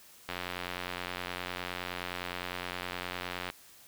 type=click train; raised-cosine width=0.3 ms; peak=-19 dBFS; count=289; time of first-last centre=0.29-3.501 s; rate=89.7 Hz; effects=white hiss -56 dBFS RMS until 3.87 s